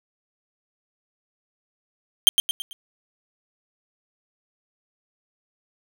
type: tone with echo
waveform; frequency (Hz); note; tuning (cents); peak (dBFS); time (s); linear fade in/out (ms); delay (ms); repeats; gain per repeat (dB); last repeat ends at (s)
45% pulse; 3169; G7; +18; -8; 2.27-2.29; 0; 110; 4; -7; 2.73
effects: none